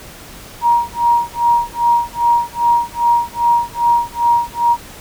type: tone with tremolo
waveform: sine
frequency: 946 Hz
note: A#5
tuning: 25 cents sharp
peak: -8 dBFS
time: 0.61-4.77 s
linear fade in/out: 50 ms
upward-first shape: sine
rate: 2.5 Hz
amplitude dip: 100%
effects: pink hiss -36 dBFS RMS until 5 s